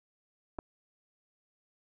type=clicks; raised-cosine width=1 ms; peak=-28 / -23 dBFS; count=2; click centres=0.586 / 0.589 s; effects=none